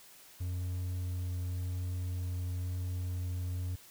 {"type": "tone", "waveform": "triangle", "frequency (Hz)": 89.9, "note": "F#2", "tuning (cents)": -49, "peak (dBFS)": -31, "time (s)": [0.4, 3.76], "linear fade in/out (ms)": 10, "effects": ["white hiss -56 dBFS RMS until 3.9 s"]}